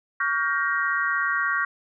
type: chord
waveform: sine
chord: G half-diminished seventh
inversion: second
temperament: just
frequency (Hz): 1128.9 / 1411.2 / 1568 / 1881.6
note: Db6 / F6 / G6 / Bb6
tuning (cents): +31 / +18 / 0 / +16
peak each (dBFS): -27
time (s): 0.2-1.65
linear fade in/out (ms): 5
effects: none